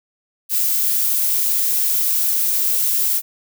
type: noise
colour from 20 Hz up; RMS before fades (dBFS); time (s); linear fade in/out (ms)
violet; -18; 0.49-3.22; 50
effects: none